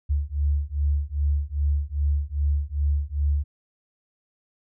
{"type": "beating tone pair", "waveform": "sine", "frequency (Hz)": [71.2, 73.7], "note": ["C#2", "D2"], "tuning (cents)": [47, 7], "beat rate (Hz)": 2.5, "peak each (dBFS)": -24, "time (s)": [0.09, 3.44], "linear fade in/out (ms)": 20, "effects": []}